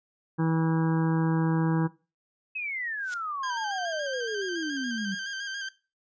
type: harmonic tone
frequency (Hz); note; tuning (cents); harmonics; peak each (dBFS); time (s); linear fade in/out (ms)
162.3; E3; -27; 1 / 2 / 3 / 5 / 6 / 7 / 8 / 9 / 10; -24 / -28 / -37 / -39 / -38 / -43 / -46 / -46 / -42; 0.38-1.88; 20
type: exponential sweep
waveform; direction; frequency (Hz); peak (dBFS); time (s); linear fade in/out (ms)
sine; down; 2595 to 186.8; -30; 2.55-5.15; 10
type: noise with exponential growth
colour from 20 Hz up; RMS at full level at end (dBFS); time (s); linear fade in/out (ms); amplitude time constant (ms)
blue; -31; 3-3.14; 1; 30
type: tone with vibrato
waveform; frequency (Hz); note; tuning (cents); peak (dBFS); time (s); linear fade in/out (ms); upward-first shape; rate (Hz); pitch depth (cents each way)
sawtooth; 1588; G6; +22; -29; 3.43-5.69; 5; square; 7.1; 34
effects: noise-tail reverb RT60 0.3 s tail -18 dB re dry + resampled to 16000 Hz